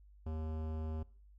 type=tone with hard clipping; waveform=sine; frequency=78.8 Hz; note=D#2; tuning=23 cents sharp; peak=-39 dBFS; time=0.26-1.03 s; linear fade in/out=5 ms; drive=18 dB; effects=noise-tail reverb RT60 0.5 s tail -22 dB re dry + added 50 Hz sine -57 dBFS peak until 1.38 s